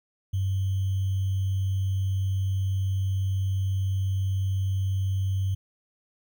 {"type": "tone with sample-and-hold", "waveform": "sine", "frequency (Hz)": 95.9, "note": "G2", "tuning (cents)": -37, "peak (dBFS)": -23, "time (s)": [0.33, 5.55], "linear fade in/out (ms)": 10, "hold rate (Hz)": 3150, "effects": []}